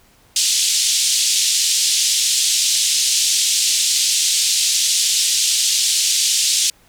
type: band-pass noise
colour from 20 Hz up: white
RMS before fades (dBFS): -17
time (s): 0.36-6.7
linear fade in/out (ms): 2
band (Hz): 3100 to 8200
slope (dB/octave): 24
effects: pink hiss -53 dBFS RMS until 6.88 s